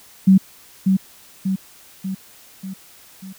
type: tone with echo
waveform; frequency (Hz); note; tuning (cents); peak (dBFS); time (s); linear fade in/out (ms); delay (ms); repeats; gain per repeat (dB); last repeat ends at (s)
sine; 190.8; G3; -47; -7; 0.27-0.38; 10; 590; 5; -5; 3.33
effects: white hiss -47 dBFS RMS until 3.38 s